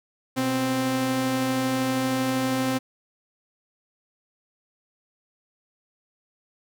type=tone pair together; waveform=sawtooth; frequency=124.46 / 261.6 Hz; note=B2 / C4; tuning=+14 / 0 cents; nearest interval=octave + minor second; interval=1286 cents; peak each=-28 / -19 dBFS; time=0.36-2.79 s; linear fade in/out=20 ms; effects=none